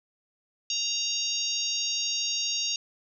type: harmonic tone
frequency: 932.3 Hz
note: A#5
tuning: in tune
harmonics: 3 / 4 / 5 / 6 / 7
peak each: -33 / -33 / -33 / -33 / -33 dBFS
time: 0.7-2.76 s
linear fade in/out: 2 ms
effects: none